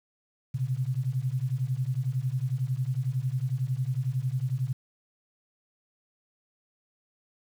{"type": "beating tone pair", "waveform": "sine", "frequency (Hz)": [123.47, 134.47], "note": ["B2", "C3"], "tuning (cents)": [0, 48], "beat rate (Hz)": 11, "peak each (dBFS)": -29, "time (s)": [0.54, 4.73], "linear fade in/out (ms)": 10, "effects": ["9-bit"]}